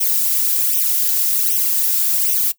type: noise with flanger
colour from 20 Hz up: violet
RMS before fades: -17 dBFS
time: 0-2.52 s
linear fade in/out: 10 ms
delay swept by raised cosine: 0.33 to 3.13 ms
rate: 1.3 Hz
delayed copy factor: +0.85
effects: noise-tail reverb RT60 0.1 s tail -18 dB re dry